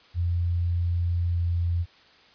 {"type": "tone with pitch glide", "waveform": "sine", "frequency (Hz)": [86.6, 86.05], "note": ["F2", "F2"], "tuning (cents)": [-14, -25], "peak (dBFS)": -22, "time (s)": [0.14, 1.86], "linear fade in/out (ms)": 50, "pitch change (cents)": -11, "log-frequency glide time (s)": [1.31, 1.38], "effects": ["white hiss -55 dBFS RMS until 2.34 s", "resampled to 11025 Hz"]}